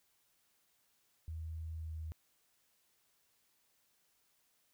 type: tone with pitch glide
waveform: sine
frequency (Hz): 80.4 to 79.48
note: E2 to D#2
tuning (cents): -43 to +37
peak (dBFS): -40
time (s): 1.28-2.12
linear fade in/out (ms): 0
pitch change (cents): -20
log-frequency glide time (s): 1.76-1.92
effects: white hiss -75 dBFS RMS until 4.73 s